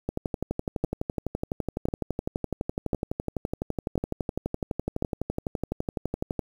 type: two click trains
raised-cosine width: 2 ms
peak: -14 / -12 dBFS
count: 76 / 5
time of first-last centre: 0.09-6.393 / 0.84-5.024 s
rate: 11.9 / 0.956 Hz
effects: 8-bit